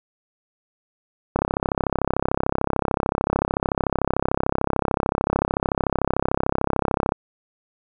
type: click train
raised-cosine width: 1 ms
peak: -5 dBFS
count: 194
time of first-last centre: 1.36-7.121 s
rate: 33.5 Hz
effects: none